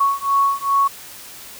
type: beating tone pair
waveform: sine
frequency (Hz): 1108.7 / 1111.2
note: C#6 / C#6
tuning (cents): 0 / +4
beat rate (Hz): 2.5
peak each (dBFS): -18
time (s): 0-0.88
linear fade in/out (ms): 10
effects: white hiss -38 dBFS RMS until 1.59 s